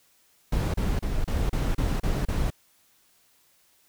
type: noise bursts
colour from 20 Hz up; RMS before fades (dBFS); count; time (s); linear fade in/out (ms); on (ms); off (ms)
brown; -25; 8; 0.52-2.504; 5; 220; 32
effects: white hiss -63 dBFS RMS until 3.88 s